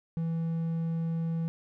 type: tone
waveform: triangle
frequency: 164.7 Hz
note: E3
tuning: 1 cent flat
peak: -26 dBFS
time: 0.17-1.48 s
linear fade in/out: 0 ms
effects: none